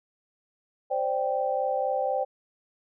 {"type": "chord", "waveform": "sine", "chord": "C suspended second", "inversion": "none", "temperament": "equal", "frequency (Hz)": [523.3, 587.3, 784], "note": ["C5", "D5", "G5"], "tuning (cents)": [0, 0, 0], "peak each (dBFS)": [-28, -30, -28], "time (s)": [0.9, 2.25], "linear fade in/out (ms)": 20, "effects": []}